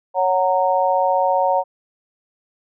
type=chord; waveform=sine; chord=F# major; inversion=second; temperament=just; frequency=555 / 740 / 925 Hz; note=C#5 / F#5 / A#5; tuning=+2 / 0 / -14 cents; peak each=-19 dBFS; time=0.14-1.64 s; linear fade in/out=50 ms; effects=none